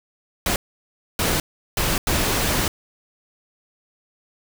pink noise bursts at uneven times, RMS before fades -21 dBFS, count 4, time 0.46-0.56 / 1.19-1.4 / 1.77-1.98 / 2.07-2.68 s, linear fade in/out 2 ms, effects none

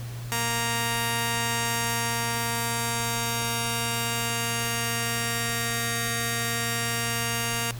5% pulse tone pair together, 233.1 / 932.3 Hz, A#3 / A#5, 0 / 0 cents, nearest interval 2 octaves, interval 2400 cents, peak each -17 dBFS, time 0.32-7.71 s, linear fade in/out 0 ms, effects added 119 Hz sine -33 dBFS peak until 7.79 s + pink hiss -44 dBFS RMS until 7.79 s

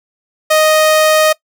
sawtooth tone, 622.3 Hz, D#5, in tune, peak -4 dBFS, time 0.5-1.33 s, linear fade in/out 10 ms, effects noise-tail reverb RT60 0.1 s tail -21 dB re dry

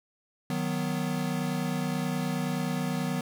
square chord, B major, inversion first, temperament equal, 155.56 / 185 / 246.9 Hz, D#3 / F#3 / B3, 0 / 0 / 0 cents, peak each -33 dBFS, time 0.5-3.21 s, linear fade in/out 2 ms, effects none

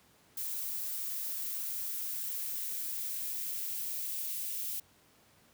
violet noise with high-pass filter sweep, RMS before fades -37 dBFS, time 0.37-4.8 s, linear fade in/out 5 ms, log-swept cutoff 910 to 2500 Hz, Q 1.4, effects pink hiss -64 dBFS RMS until 5.53 s + high-pass 80 Hz 12 dB/octave

